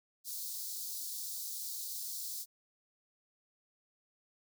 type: high-pass noise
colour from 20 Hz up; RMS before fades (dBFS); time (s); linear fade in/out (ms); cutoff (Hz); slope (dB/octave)
white; -41; 0.24-2.46; 50; 4000; 48
effects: none